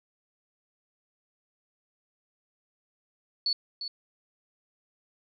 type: tone with echo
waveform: sine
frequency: 4435 Hz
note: C#8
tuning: in tune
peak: -24 dBFS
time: 3.46-3.53 s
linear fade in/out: 2 ms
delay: 350 ms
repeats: 1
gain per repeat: -9 dB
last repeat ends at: 3.88 s
effects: none